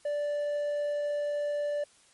triangle tone, 585 Hz, D5, 7 cents flat, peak -26 dBFS, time 0.05-1.84 s, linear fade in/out 5 ms, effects white hiss -61 dBFS RMS until 2.13 s + MP3 48 kbps

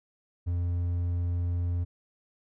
triangle tone, 87.31 Hz, F2, in tune, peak -24 dBFS, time 0.46-1.85 s, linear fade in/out 20 ms, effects none

